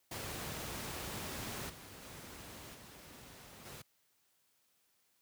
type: noise with level steps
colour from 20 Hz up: pink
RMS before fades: -42 / -52 / -50 / -54 / -49 dBFS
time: 0.11-3.82 s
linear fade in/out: 5 ms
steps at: 1.69 / 2.02 / 2.74 / 3.65 s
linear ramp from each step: 10 ms
effects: white hiss -75 dBFS RMS until 5.21 s + high-pass 60 Hz 12 dB/octave